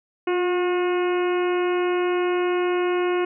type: harmonic tone with a mistuned harmonic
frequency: 360.5 Hz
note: F#4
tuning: 45 cents flat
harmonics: 1 / 2 / 3 / 4 / 5 / 6 / 7 / 8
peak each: -20 / -31 / -31 / -34 / -39 / -37 / -37 / -40 dBFS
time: 0.27-3.25 s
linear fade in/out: 5 ms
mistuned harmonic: 1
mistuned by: -28 cents
effects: none